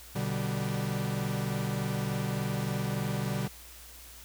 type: chord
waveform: 45% pulse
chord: G major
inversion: first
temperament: equal with one note detuned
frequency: 123.47 / 146.83 / 194.08 Hz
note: B2 / D3 / G3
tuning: 0 / 0 / -17 cents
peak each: -34 dBFS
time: 0.15-3.48 s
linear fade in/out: 10 ms
effects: added 60 Hz sine -52 dBFS peak until 4.24 s + white hiss -50 dBFS RMS until 4.24 s